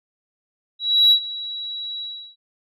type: tone with ADSR envelope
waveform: sine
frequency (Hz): 3895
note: B7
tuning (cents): -25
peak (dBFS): -8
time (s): 0.79-2.36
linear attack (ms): 320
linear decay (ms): 83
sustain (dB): -19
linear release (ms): 350
effects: tanh soft clip ceiling -7 dBFS